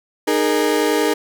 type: chord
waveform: 35% pulse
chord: D# suspended fourth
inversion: none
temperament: equal with one note detuned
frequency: 306.3 / 415.3 / 466.2 Hz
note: D#4 / G#4 / A#4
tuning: -27 / 0 / 0 cents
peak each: -18 dBFS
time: 0.27-1.14 s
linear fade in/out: 10 ms
effects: none

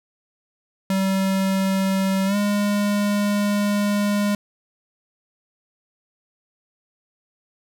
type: tone with pitch glide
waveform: square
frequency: 192.3 to 204.9 Hz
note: G3 to G#3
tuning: -33 to -23 cents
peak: -19 dBFS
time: 0.9-4.35 s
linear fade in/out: 2 ms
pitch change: +110 cents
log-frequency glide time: 2.26-2.36 s
effects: none

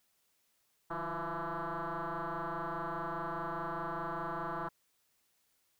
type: tone with frequency modulation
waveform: sine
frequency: 155.56 Hz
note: D#3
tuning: in tune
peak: -34 dBFS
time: 0.9-4.69 s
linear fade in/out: 10 ms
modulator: 168 Hz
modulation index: 7.8
effects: tanh soft clip ceiling -31 dBFS + white hiss -75 dBFS RMS until 5.79 s

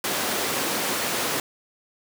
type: high-pass noise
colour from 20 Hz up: pink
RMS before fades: -26 dBFS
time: 0.04-1.4 s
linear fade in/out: 2 ms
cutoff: 270 Hz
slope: 12 dB/octave
effects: none

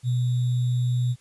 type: tone with sample-and-hold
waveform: sine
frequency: 123.47 Hz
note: B2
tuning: in tune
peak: -20 dBFS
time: 0.03-1.16 s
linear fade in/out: 50 ms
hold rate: 3675 Hz
effects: white hiss -59 dBFS RMS until 1.2 s + resampled to 24000 Hz

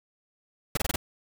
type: noise bursts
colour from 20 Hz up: pink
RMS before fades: -26 dBFS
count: 5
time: 0.75-0.96 s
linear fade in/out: 5 ms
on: 22 ms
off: 25 ms
effects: none

